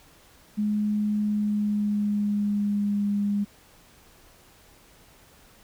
sine tone with pitch glide, 209.7 to 203.6 Hz, G#3 to G#3, +17 to -34 cents, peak -22 dBFS, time 0.57-3.45 s, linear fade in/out 20 ms, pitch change -51 cents, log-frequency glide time 1.18-3.08 s, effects pink hiss -55 dBFS RMS until 5.63 s

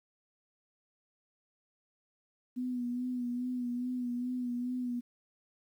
sine tone with vibrato, 246.9 Hz, B3, in tune, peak -32 dBFS, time 2.56-5.01 s, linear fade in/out 20 ms, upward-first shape sine, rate 2.4 Hz, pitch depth 36 cents each way, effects 11-bit

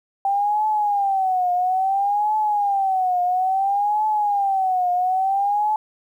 sine tone with vibrato, 784 Hz, G5, in tune, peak -17 dBFS, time 0.25-5.76 s, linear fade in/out 2 ms, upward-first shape triangle, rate 0.59 Hz, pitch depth 170 cents each way, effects 9-bit

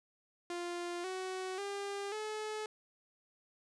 sawtooth tone with pitch steps, 348.8 / 373.8 / 400.7 / 429.4 Hz, F4 / F#4 / G4 / A4, -2 / +18 / +38 / -42 cents, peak -34 dBFS, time 0.5-2.66 s, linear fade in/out 2 ms, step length 540 ms, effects resampled to 22050 Hz

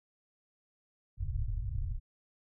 pink low-pass noise, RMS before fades -34 dBFS, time 1.17-2 s, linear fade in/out 50 ms, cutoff 120 Hz, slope 48 dB/octave, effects none

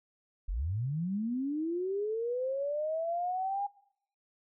sine linear sweep, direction up, 37.16 to 816 Hz, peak -30 dBFS, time 0.48-3.67 s, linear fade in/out 10 ms, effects noise-tail reverb RT60 0.7 s tail -22 dB re dry

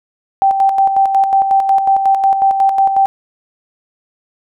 sine tone with tremolo, 780 Hz, G5, 9 cents flat, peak -7 dBFS, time 0.42-3.06 s, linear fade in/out 0 ms, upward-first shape square, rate 5.5 Hz, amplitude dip 50%, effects none

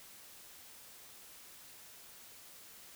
silence, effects white hiss -55 dBFS RMS until 2.95 s

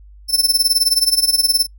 sawtooth tone with tremolo, 5300 Hz, E8, 9 cents sharp, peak -7 dBFS, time 0.28-1.67 s, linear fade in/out 50 ms, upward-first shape sine, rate 19 Hz, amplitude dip 85%, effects noise-tail reverb RT60 0.1 s tail -25 dB re dry + added 50 Hz sine -39 dBFS peak until 1.78 s

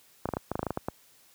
clicks, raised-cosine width 1 ms, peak -15 dBFS, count 12, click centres 0.256 / 0.289 / 0.337 / 0.369 / 0.516 / 0.555 / 0.593 / 0.63 / 0.667 / 0.706 / 0.774 / 0.885 s, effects white hiss -60 dBFS RMS until 1.34 s + high-pass 60 Hz 12 dB/octave

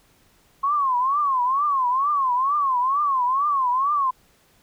sine tone with vibrato, 1078 Hz, C#6, 49 cents flat, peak -18 dBFS, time 0.63-4.11 s, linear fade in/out 10 ms, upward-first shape triangle, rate 2.2 Hz, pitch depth 200 cents each way, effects pink hiss -59 dBFS RMS until 4.62 s

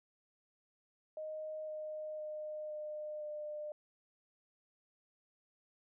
sine tone with pitch steps, 621 / 616 / 611 / 606.1 / 601.2 Hz, D#5 / D#5 / D#5 / D#5 / D5, -3 / -17 / -32 / -46 / +40 cents, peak -40 dBFS, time 1.17-3.72 s, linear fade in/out 2 ms, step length 510 ms, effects none

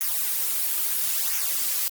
blue noise with flanger, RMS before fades -25 dBFS, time 0.01-1.88 s, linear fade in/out 0 ms, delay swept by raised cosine 0.23 to 4.73 ms, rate 0.74 Hz, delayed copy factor -0.6, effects Opus 24 kbps

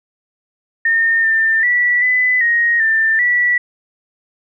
sine tone with pitch steps, 1824 / 1793 / 1953 / 2003 / 1875 / 1785 / 1950 Hz, A#6 / A6 / B6 / B6 / A#6 / A6 / B6, -38 / +32 / -20 / +24 / +10 / +24 / -23 cents, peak -11 dBFS, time 0.85-3.58 s, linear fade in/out 5 ms, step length 390 ms, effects none

